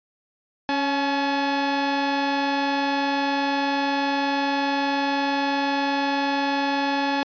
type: tone pair together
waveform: sawtooth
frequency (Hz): 277.2 / 851.6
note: C#4 / G#5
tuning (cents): 0 / +43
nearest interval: octave + perfect fifth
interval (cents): 1943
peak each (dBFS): -20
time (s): 0.69-7.23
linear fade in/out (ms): 0
effects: resampled to 11025 Hz